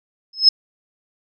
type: tone with exponential growth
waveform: sine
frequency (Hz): 5180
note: E8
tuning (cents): -31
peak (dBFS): -3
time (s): 0.33-0.49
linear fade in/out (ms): 5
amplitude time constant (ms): 33
effects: none